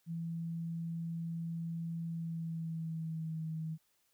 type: tone with pitch glide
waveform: sine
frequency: 166.3 to 159.43 Hz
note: E3 to D#3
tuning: +16 to +43 cents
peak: -36 dBFS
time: 0.06-3.78 s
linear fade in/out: 50 ms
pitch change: -73 cents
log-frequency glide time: 2.06-3.45 s
effects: white hiss -75 dBFS RMS until 4.13 s